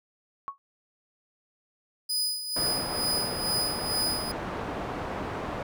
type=tone with exponential decay; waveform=sine; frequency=1108.7 Hz; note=C#6; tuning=in tune; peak=-27 dBFS; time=0.48-0.58 s; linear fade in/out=0 ms; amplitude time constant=20 ms
type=tone with tremolo; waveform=sawtooth; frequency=4978 Hz; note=D#8; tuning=in tune; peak=-22 dBFS; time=2.09-4.32 s; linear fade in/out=10 ms; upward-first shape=sine; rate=2.2 Hz; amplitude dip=65%
type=low-pass noise; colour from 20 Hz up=white; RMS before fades=-34 dBFS; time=2.56-5.63 s; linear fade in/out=5 ms; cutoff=940 Hz; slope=12 dB/octave
effects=none